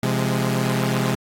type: chord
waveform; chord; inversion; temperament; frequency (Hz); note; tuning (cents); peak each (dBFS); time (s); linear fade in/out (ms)
sawtooth; F minor; second; equal with one note detuned; 130.81 / 171.71 / 207.7; C3 / F3 / Ab3; 0 / -29 / 0; -18 / -23 / -20; 0.03-1.15; 2
effects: AAC 48 kbps